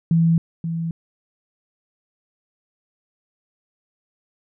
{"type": "tone with echo", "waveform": "sine", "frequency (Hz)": 165.5, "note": "E3", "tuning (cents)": 7, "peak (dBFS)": -13, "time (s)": [0.11, 0.38], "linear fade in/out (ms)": 2, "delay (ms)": 530, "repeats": 1, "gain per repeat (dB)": -9, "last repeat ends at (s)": 0.91, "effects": []}